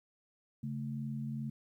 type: tone pair together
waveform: sine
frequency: 138.59 / 221 Hz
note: C#3 / A3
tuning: 0 / +8 cents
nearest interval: minor sixth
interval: 808 cents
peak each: -38 / -39 dBFS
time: 0.63-1.5 s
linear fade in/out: 5 ms
effects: 12-bit